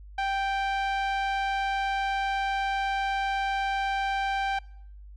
sawtooth tone with low-pass filter, 784 Hz, G5, in tune, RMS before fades -28 dBFS, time 0.18-4.59 s, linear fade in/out 5 ms, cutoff 3000 Hz, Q 0.72, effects noise-tail reverb RT60 0.7 s tail -24 dB re dry + added 50 Hz sine -43 dBFS peak until 5.16 s

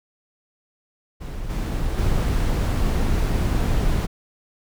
brown noise with level steps, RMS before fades -31 / -24 / -20 dBFS, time 1.2-4.07 s, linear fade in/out 20 ms, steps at 1.49 / 1.97 s, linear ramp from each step 20 ms, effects none

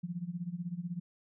sine tone with tremolo, 174.61 Hz, F3, in tune, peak -32 dBFS, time 0.03-1 s, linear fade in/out 10 ms, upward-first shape sine, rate 16 Hz, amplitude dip 85%, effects none

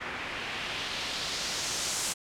white noise with low-pass filter sweep, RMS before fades -34 dBFS, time 0-2.14 s, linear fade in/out 20 ms, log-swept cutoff 1900 to 8200 Hz, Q 1.5, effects none

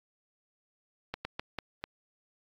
slowing click train, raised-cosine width 0.3 ms, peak -18 dBFS, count 5, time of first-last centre 1.14-1.84 s, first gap 110 ms, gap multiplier 1.32, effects AAC 64 kbps

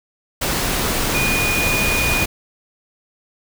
sine tone in noise, 2456 Hz, D#7, 23 cents flat, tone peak -19 dBFS, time 1.14-2.25 s, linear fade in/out 10 ms, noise pink, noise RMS -20 dBFS, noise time 0.41-2.26 s, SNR -2 dB, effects none

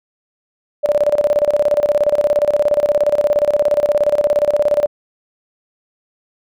sine tone with tremolo, 587.3 Hz, D5, in tune, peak -9 dBFS, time 0.83-4.87 s, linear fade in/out 20 ms, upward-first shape square, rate 17 Hz, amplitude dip 80%, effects none

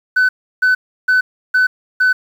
sine tone bursts, 1507 Hz, F#6, 31 cents sharp, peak -7 dBFS, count 5, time 0.16-2.13 s, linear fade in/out 10 ms, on 130 ms, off 330 ms, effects tanh soft clip ceiling -8 dBFS + 7-bit

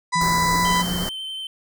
harmonic tone, 994 Hz, B5, 11 cents sharp, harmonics 1 / 2 / 4 / 5 / 6 / 7 / 8 / 9, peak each -19 / -25 / -31 / -33 / -35 / -36 / -37 / -38 dBFS, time 0.12-0.83 s, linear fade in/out 20 ms
sine tone with pitch glide, 168.8 to 178.12 Hz, E3 to F3, +41 to +34 cents, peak -25 dBFS, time 0.15-1.05 s, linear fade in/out 10 ms, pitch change +93 cents, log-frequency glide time 0.5-0.71 s
pink band-stop noise, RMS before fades -28 dBFS, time 0.21-1.09 s, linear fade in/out 0 ms, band 2100 to 4100 Hz, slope 96 dB/octave
triangle tone with vibrato, 3093 Hz, G7, 24 cents flat, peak -27 dBFS, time 0.65-1.47 s, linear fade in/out 2 ms, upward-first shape triangle, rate 11 Hz, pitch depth 17 cents each way
effects none

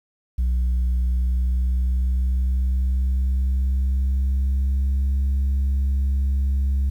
sine tone with pitch glide, 61.74 to 67.72 Hz, B1 to C#2, 0 to -40 cents, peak -15 dBFS, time 0.38-6.9 s, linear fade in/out 10 ms, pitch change +160 cents, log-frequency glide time 0.94-5.19 s, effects tanh soft clip ceiling -17 dBFS + 9-bit

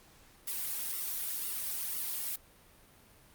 blue noise with flanger, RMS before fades -36 dBFS, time 0.47-2.36 s, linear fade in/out 5 ms, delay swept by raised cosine 1.2 to 3 ms, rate 2 Hz, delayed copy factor -0.75, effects pink hiss -60 dBFS RMS until 3.34 s + Opus 48 kbps

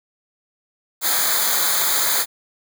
white noise with comb filter, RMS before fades -19 dBFS, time 1.01-2.26 s, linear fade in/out 50 ms, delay 0.36 ms, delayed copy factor -1, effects none

